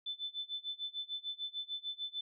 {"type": "tone with tremolo", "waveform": "sine", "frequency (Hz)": 3518, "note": "A7", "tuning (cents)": -1, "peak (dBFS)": -35, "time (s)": [0.06, 2.21], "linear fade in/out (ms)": 5, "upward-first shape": "sine", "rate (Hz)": 6.7, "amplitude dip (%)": 95, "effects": []}